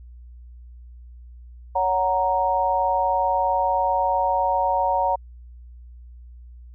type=chord; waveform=sine; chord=F# major; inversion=second; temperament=equal with one note detuned; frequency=560.2 / 740 / 932.3 Hz; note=C#5 / F#5 / A#5; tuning=+18 / 0 / 0 cents; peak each=-25 / -23 / -21 dBFS; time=1.75-5.16 s; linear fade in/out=10 ms; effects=added 60 Hz sine -40 dBFS peak until 6.74 s